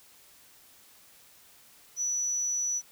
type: tone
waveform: sine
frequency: 5920 Hz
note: F#8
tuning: in tune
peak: -27 dBFS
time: 1.96-2.82 s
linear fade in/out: 50 ms
effects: white hiss -57 dBFS RMS until 2.91 s